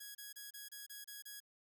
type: tone bursts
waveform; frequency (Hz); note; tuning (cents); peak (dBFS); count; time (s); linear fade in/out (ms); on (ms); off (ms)
5% pulse; 1661.2; G#6; 0; -37; 8; 0-1.403; 10; 150; 29
effects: none